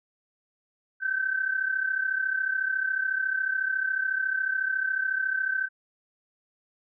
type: tone pair together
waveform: sine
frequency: 1534 / 1568 Hz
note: G6 / G6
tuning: -38 / 0 cents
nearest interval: unison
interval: 38 cents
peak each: -26 / -30 dBFS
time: 1-5.69 s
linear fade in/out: 50 ms
effects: none